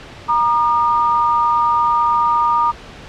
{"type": "tone pair together", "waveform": "sine", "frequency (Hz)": [942, 1212.9], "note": ["A#5", "D#6"], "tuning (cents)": [18, -45], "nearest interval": "major third", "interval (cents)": 437, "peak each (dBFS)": [-15, -15], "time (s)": [0.28, 2.72], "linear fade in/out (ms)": 20, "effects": ["pink hiss -36 dBFS RMS until 3.08 s", "low-pass 4000 Hz 12 dB/octave"]}